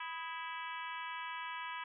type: harmonic tone with a mistuned harmonic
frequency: 329.6 Hz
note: E4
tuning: in tune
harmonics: 3 / 4 / 5 / 6 / 7 / 8 / 9 / 10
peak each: -43 / -49 / -47 / -51 / -50 / -52 / -53 / -55 dBFS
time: 0-1.84 s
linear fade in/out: 5 ms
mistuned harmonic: 4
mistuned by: -75 cents
effects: none